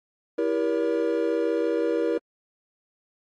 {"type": "chord", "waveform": "triangle", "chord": "E diminished seventh", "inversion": "none", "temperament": "just", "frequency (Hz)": [329.6, 395.6, 474.7, 569.6], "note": ["E4", "G4", "Bb4", "Db5"], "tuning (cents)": [0, 16, 31, 47], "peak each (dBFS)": [-25, -28, -23, -29], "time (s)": [0.38, 2.18], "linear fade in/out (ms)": 5, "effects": ["AAC 32 kbps"]}